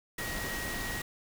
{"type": "tone in noise", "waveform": "sine", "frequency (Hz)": 1897, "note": "A#6", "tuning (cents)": 30, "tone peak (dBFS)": -38, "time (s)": [0.18, 1.02], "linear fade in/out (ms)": 5, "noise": "pink", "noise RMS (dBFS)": -37, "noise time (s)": [0.18, 1.02], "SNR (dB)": -4, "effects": []}